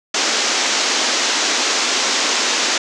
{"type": "band-pass noise", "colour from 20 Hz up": "white", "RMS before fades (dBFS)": -18, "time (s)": [0.14, 2.78], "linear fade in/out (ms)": 5, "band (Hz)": [230, 6900], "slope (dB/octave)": 48, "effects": []}